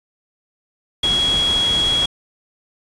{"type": "tone in noise", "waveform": "sine", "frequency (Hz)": 3322, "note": "G#7", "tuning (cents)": 0, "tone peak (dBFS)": -15, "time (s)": [1.03, 2.06], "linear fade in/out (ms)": 5, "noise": "pink", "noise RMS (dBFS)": -26, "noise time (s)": [1.03, 2.06], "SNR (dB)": 8, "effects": ["resampled to 22050 Hz"]}